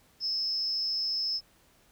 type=tone with amplitude modulation; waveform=sine; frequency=5200 Hz; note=E8; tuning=24 cents flat; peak=-24 dBFS; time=0.2-1.41 s; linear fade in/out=50 ms; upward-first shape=sine; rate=234 Hz; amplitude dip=70%; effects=tanh soft clip ceiling -20 dBFS + pink hiss -63 dBFS RMS until 1.91 s